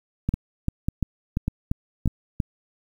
two click trains, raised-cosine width 5 ms, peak -10 / -10 dBFS, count 4 / 7, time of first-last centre 0.29-2.076 / 0.34-2.402 s, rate 1.68 / 2.91 Hz, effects 8-bit

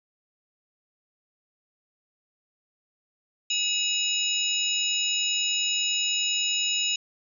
sine tone cluster, 2553 / 2875 / 3825 / 5260 / 6830 Hz, D#7 / F7 / A#7 / E8 / G#8, +44 / +50 / +44 / -5 / +48 cents, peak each -32 / -28 / -29 / -35 / -29 dBFS, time 3.5-6.96 s, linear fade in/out 5 ms, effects none

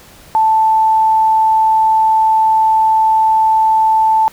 sine tone, 880 Hz, A5, in tune, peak -8 dBFS, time 0.35-4.28 s, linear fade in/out 0 ms, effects pink hiss -41 dBFS RMS until 4.32 s

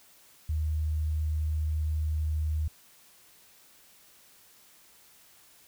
sine tone, 77.3 Hz, D#2, 11 cents flat, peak -26 dBFS, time 0.49-2.68 s, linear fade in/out 5 ms, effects white hiss -58 dBFS RMS until 5.67 s

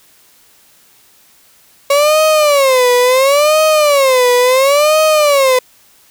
35% pulse tone with vibrato, 554.4 Hz, C#5, in tune, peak -6 dBFS, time 1.9-5.59 s, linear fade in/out 5 ms, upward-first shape sine, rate 0.72 Hz, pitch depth 210 cents each way, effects white hiss -48 dBFS RMS until 6.1 s

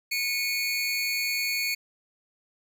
square tone cluster, 2200 / 2450 / 4426 Hz, C#7 / D#7 / C#8, -14 / -27 / -3 cents, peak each -31 dBFS, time 0.11-1.75 s, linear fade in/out 10 ms, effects none

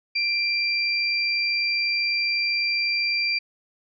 sine tone pair together, 2366 / 4732 Hz, D7 / D8, +12 / +12 cents, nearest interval octave, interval 1200 cents, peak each -23 / -25 dBFS, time 0.15-3.39 s, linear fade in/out 10 ms, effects none

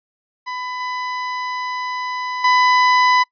30% pulse tone with level steps, 1000 Hz, B5, 21 cents sharp, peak -22 / -20 / -9 dBFS, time 0.46-3.24 s, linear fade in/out 20 ms, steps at 0.8 / 2.44 s, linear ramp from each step 5 ms, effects noise-tail reverb RT60 0.1 s tail -25 dB re dry + resampled to 11025 Hz

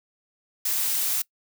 blue noise, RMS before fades -25 dBFS, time 0.65-1.22 s, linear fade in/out 5 ms, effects noise-tail reverb RT60 0.1 s tail -23 dB re dry

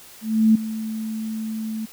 sine tone with ADSR envelope, 220 Hz, A3, in tune, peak -10 dBFS, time 0.21-1.86 s, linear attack 340 ms, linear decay 8 ms, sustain -15 dB, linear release 12 ms, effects white hiss -45 dBFS RMS until 1.92 s

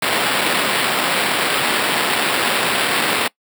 white noise with sample-and-hold, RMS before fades -18 dBFS, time 0.02-3.28 s, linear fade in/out 5 ms, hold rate 6300 Hz, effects noise-tail reverb RT60 0.1 s tail -23 dB re dry + high-pass 200 Hz 12 dB/octave

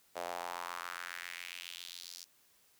sawtooth tone with high-pass filter sweep, 87.31 Hz, F2, in tune, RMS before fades -44 dBFS, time 0.15-2.25 s, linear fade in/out 20 ms, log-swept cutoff 600 to 5300 Hz, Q 2.6, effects white hiss -68 dBFS RMS until 2.79 s

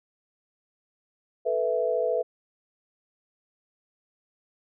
sine chord, A suspended second, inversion none, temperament equal, 440 / 493.9 / 659.3 Hz, A4 / B4 / E5, 0 / 0 / 0 cents, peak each -29 / -26 / -27 dBFS, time 1.45-2.23 s, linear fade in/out 20 ms, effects none

